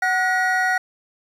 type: tone cluster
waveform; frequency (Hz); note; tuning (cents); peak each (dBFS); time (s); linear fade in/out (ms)
triangle; 748 / 1457 / 1908; F#5 / F#6 / A#6; +19 / -27 / +40; -20; 0.02-0.78; 5
effects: 8-bit